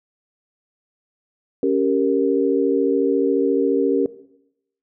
sine chord, G diminished, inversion second, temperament equal, 277.2 / 392 / 466.2 Hz, Db4 / G4 / Bb4, 0 / 0 / 0 cents, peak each -20 dBFS, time 1.63-4.06 s, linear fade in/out 2 ms, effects noise-tail reverb RT60 0.8 s tail -17 dB re dry

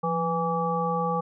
harmonic tone with a mistuned harmonic, 164.81 Hz, E3, in tune, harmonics 1 / 3 / 5 / 7, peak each -29 / -29 / -29 / -29 dBFS, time 0.03-1.21 s, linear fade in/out 10 ms, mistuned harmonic 1, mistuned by +83 cents, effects none

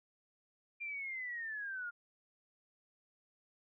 sine linear sweep, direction down, 2397 to 1396.9 Hz, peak -39 dBFS, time 0.8-1.91 s, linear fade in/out 20 ms, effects none

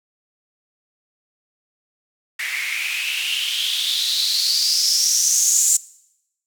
blue noise with band-pass filter sweep, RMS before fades -20 dBFS, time 2.39-5.77 s, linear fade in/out 5 ms, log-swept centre 2000 to 7400 Hz, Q 7, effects noise-tail reverb RT60 0.8 s tail -21 dB re dry

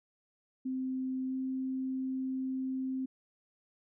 sine tone with pitch glide, 260 to 261.8 Hz, C4 to C4, -11 to +1 cents, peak -32 dBFS, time 0.65-3.06 s, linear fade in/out 10 ms, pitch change +12 cents, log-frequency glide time 1.27-1.34 s, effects none

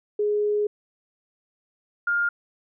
sine tone pair in turn, 417 / 1409.5 Hz, G#4 / F6, +7 / +16 cents, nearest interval octave + major sixth, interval 2109 cents, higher second, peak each -20 dBFS, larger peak neither, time 0.19-0.67 / 2.07-2.29 s, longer first, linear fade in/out 5 ms, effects none

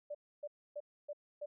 sine tone bursts, 587.3 Hz, D5, in tune, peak -39 dBFS, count 5, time 0.1-1.46 s, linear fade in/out 10 ms, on 48 ms, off 280 ms, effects none

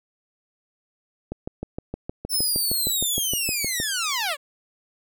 click train, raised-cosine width 2 ms, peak -16 dBFS, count 17, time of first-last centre 1.32-3.801 s, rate 6.45 Hz
10% pulse linear sweep, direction down, 5360 to 534 Hz, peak -15 dBFS, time 2.29-4.37 s, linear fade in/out 50 ms
effects none

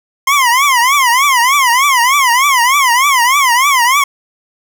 25% pulse tone with vibrato, 1041 Hz, C6, 9 cents flat, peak -4 dBFS, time 0.27-4.04 s, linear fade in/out 5 ms, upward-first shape triangle, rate 3.3 Hz, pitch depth 220 cents each way, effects none

